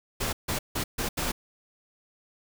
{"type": "noise bursts at uneven times", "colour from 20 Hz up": "pink", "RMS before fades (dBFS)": -29, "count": 5, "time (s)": [[0.2, 0.33], [0.48, 0.59], [0.75, 0.84], [0.98, 1.09], [1.17, 1.32]], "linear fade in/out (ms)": 10, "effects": []}